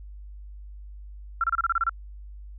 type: tone bursts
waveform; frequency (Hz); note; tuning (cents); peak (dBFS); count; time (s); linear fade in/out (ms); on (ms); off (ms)
sine; 1360; F6; -46; -20; 9; 1.41-1.894; 2; 28; 29
effects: added 50 Hz sine -39 dBFS peak until 2.58 s